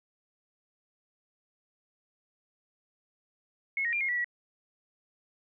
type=tone with pitch steps; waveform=sine; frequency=2179 / 1875 / 2390 / 2144 / 1949 / 1931 Hz; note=C#7 / A#6 / D7 / C7 / B6 / B6; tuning=-30 / +10 / +30 / +42 / -23 / -39 cents; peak=-27 dBFS; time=3.77-4.244 s; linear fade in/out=2 ms; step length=79 ms; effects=none